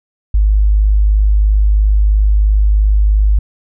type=tone; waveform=sine; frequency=51.5 Hz; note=G#1; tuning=14 cents flat; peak=-7 dBFS; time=0.34-3.39 s; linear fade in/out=5 ms; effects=none